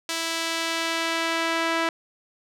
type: tone with band-pass filter sweep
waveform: sawtooth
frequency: 329.6 Hz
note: E4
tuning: in tune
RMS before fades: -26 dBFS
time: 0.09-1.89 s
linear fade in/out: 2 ms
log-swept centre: 4900 to 1700 Hz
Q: 0.71
effects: none